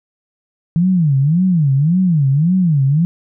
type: tone with vibrato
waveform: sine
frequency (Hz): 158.9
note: D#3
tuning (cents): +37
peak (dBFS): -10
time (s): 0.76-3.05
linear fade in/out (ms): 0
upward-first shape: sine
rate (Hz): 1.8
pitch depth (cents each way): 290
effects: none